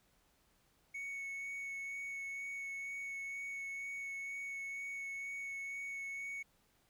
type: tone with vibrato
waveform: triangle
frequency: 2217 Hz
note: C#7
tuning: in tune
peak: -39 dBFS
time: 0.94-6.43 s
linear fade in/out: 10 ms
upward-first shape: sine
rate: 2.1 Hz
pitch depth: 10 cents each way
effects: pink hiss -73 dBFS RMS until 6.89 s